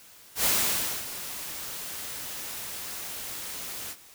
white noise with ADSR envelope, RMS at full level -23 dBFS, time 0.35-3.96 s, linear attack 100 ms, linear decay 590 ms, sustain -14 dB, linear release 54 ms, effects white hiss -52 dBFS RMS until 4.14 s

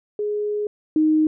sine tone pair in turn, 417.4 / 310.6 Hz, G#4 / D#4, +9 / -3 cents, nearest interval perfect fourth, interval 512 cents, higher first, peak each -21 / -14 dBFS, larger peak second, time 0.19-0.67 / 0.96-1.27 s, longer first, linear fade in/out 2 ms, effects none

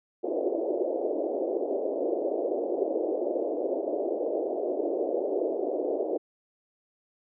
pink band-pass noise, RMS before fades -29 dBFS, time 0.23-6.18 s, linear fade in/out 20 ms, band 320 to 640 Hz, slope 48 dB/octave, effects none

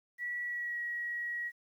sine tone with pitch glide, 1940 to 1908.9 Hz, B6 to A#6, -31 to +41 cents, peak -34 dBFS, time 0.18-1.52 s, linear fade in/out 50 ms, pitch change -28 cents, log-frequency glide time 0.44-0.79 s, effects 11-bit

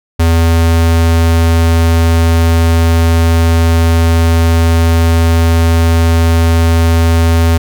square tone, 82.9 Hz, E2, 10 cents sharp, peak -7 dBFS, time 0.19-7.58 s, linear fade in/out 10 ms, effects none

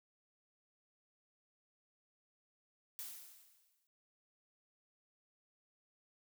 blue noise with exponential decay, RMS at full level -44 dBFS, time 2.99-3.87 s, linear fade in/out 0 ms, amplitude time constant 190 ms, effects none

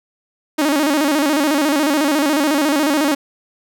sawtooth tone with vibrato, 293.7 Hz, D4, in tune, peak -10 dBFS, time 0.58-3.15 s, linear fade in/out 10 ms, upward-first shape square, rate 14 Hz, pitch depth 97 cents each way, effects none

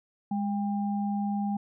sine tone pair together, 205.1 / 799 Hz, G#3 / G5, -21 / +33 cents, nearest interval 2 octaves, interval 2354 cents, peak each -27 / -34 dBFS, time 0.31-1.57 s, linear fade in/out 5 ms, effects none

